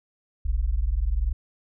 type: tone pair together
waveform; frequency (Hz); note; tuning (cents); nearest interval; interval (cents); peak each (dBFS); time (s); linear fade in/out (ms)
sine; 41.21 / 61.74; E1 / B1; 0 / 0; perfect fifth; 700; -23; 0.45-1.33; 10
effects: tanh soft clip ceiling -14 dBFS